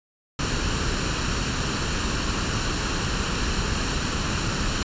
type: noise with comb filter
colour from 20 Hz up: pink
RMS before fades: -25 dBFS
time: 0.39-4.83 s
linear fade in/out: 2 ms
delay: 0.71 ms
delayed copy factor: +0.5
effects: resampled to 16000 Hz